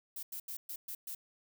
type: noise bursts at uneven times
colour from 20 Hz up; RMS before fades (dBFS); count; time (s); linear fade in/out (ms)
violet; -42; 6; 0.16-0.23 / 0.32-0.4 / 0.48-0.57 / 0.69-0.76 / 0.88-0.95 / 1.07-1.15; 5
effects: none